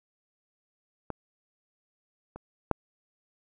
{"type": "clicks", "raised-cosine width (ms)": 1, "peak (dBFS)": [-19, -27, -9], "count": 3, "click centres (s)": [1.103, 2.36, 2.713], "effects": []}